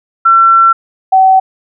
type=tone pair in turn; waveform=sine; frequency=1350 / 760.3 Hz; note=E6 / F#5; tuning=+41 / +47 cents; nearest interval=minor seventh; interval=994 cents; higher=first; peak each=-3 dBFS; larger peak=neither; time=0.25-0.73 / 1.12-1.4 s; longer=first; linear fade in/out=10 ms; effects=none